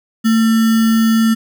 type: tone with sample-and-hold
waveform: sine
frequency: 224.4 Hz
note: A3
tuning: 34 cents sharp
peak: -9 dBFS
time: 0.24-1.35 s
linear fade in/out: 20 ms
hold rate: 1575 Hz
effects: none